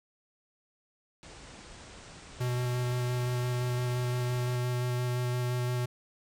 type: low-pass noise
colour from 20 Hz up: pink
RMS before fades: -49 dBFS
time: 1.23-4.56 s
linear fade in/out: 0 ms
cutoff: 9000 Hz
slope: 96 dB/octave
type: tone with vibrato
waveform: square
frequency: 123.7 Hz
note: B2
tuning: 3 cents sharp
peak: -29 dBFS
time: 2.4-5.86 s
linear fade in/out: 10 ms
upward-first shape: square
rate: 5.8 Hz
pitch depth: 8 cents each way
effects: none